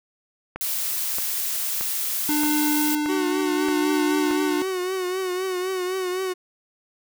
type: click train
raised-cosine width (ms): 0.5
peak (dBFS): -16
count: 7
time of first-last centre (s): 0.56-4.31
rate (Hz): 1.6
type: noise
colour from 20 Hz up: blue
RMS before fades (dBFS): -26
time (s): 0.61-2.95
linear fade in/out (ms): 0
type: tone with tremolo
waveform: square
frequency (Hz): 299.5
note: D4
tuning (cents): +34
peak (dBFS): -21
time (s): 2.29-4.62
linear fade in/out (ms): 0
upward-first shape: sine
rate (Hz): 0.72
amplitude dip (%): 30
type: tone with vibrato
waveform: 45% pulse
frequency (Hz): 370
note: F#4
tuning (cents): 0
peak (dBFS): -24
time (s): 3.08-6.34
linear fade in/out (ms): 20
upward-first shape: triangle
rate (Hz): 3.9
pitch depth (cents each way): 60
effects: none